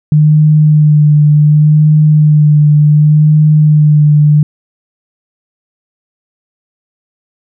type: tone with vibrato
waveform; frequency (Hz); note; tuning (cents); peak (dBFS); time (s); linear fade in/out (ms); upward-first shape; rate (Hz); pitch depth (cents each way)
sine; 151; D3; +48; -3; 0.12-4.43; 2; sine; 0.68; 23
effects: none